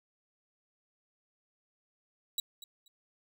sawtooth tone with echo, 3890 Hz, B7, 27 cents flat, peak -27 dBFS, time 2.38-2.4 s, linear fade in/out 2 ms, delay 240 ms, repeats 2, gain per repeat -15 dB, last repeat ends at 2.88 s, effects none

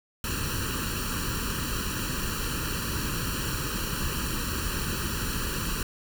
pink noise with comb filter, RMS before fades -30 dBFS, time 0.24-5.83 s, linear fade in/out 2 ms, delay 0.7 ms, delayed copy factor +1, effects none

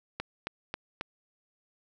click train, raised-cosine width 0.3 ms, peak -17 dBFS, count 4, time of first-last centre 0.2-1.011 s, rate 3.7 Hz, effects none

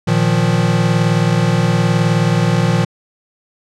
square chord, Bb suspended fourth, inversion none, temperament equal, 116.54 / 155.56 / 174.61 Hz, Bb2 / Eb3 / F3, 0 / 0 / 0 cents, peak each -17 dBFS, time 0.07-2.85 s, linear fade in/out 10 ms, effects low-pass 7000 Hz 12 dB/octave

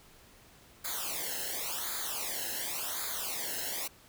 white noise with flanger, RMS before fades -36 dBFS, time 0.84-3.88 s, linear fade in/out 10 ms, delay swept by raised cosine 0.35 to 0.86 ms, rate 0.91 Hz, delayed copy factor -1, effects pink hiss -58 dBFS RMS until 4.08 s

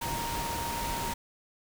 sine tone in noise, 932.3 Hz, A#5, in tune, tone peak -34 dBFS, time 0.01-1.14 s, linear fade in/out 10 ms, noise pink, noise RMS -35 dBFS, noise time 0.01-1.14 s, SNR -2 dB, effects none

